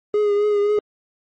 triangle tone with vibrato, 413.8 Hz, G#4, 6 cents flat, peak -13 dBFS, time 0.14-0.79 s, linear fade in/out 2 ms, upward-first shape triangle, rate 3.8 Hz, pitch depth 36 cents each way, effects MP3 32 kbps

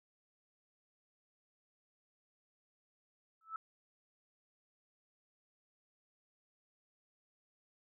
sine tone with exponential growth, 1312 Hz, E6, 9 cents flat, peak -35 dBFS, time 3.41-3.56 s, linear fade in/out 2 ms, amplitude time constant 32 ms, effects none

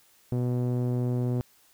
sawtooth tone with low-pass filter, 123.47 Hz, B2, in tune, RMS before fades -27 dBFS, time 0.32-1.41 s, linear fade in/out 0 ms, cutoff 450 Hz, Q 0.87, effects white hiss -61 dBFS RMS until 1.73 s

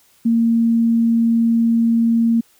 sine tone, 230.3 Hz, A#3, 21 cents flat, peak -12 dBFS, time 0.25-2.41 s, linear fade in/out 10 ms, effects white hiss -55 dBFS RMS until 2.59 s

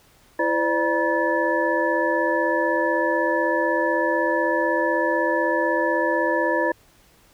sine tone cluster, 334.1 / 514 / 590 / 958 / 1736 Hz, E4 / C5 / D5 / A#5 / A6, +23 / -31 / +8 / +47 / -24 cents, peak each -25 dBFS, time 0.39-6.72 s, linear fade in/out 5 ms, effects pink hiss -56 dBFS RMS until 7.33 s

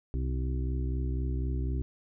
harmonic tone, 64 Hz, C2, 38 cents flat, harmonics 1 / 2 / 4 / 5 / 6, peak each -29 / -35 / -41 / -43 / -45 dBFS, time 0.14-1.82 s, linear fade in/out 0 ms, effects none

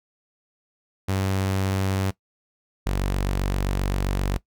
sawtooth tone pair in turn, 96.1 / 47.61 Hz, G2 / G1, -34 / -50 cents, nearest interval octave, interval 1216 cents, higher first, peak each -18 dBFS, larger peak neither, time 1.08-2.11 / 2.86-4.38 s, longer second, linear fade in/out 10 ms, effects noise-tail reverb RT60 0.1 s tail -19 dB re dry

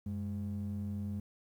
triangle ring-modulated tone, 150 Hz, D3, 37 cents sharp, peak -29 dBFS, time 0.06-1.2 s, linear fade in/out 5 ms, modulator 55.7 Hz, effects tanh soft clip ceiling -29 dBFS + 11-bit

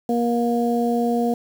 harmonic tone, 236.8 Hz, A#3, 27 cents sharp, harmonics 1 / 2 / 3, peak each -20 / -23 / -25 dBFS, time 0.09-1.34 s, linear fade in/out 2 ms, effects 7-bit

